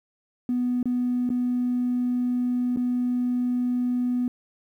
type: tone with dropouts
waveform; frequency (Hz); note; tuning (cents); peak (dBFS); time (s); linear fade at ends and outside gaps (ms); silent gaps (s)
triangle; 246.9; B3; 0; -18; 0.49-4.28; 2; 0.829-0.856 / 1.292-1.302 / 2.762-2.771
effects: tanh soft clip ceiling -19 dBFS + 10-bit